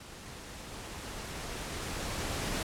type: noise with level ramp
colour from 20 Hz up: pink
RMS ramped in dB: -48 to -34 dBFS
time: 0-2.63 s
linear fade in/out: 5 ms
effects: low-pass 10000 Hz 12 dB/octave + AAC 64 kbps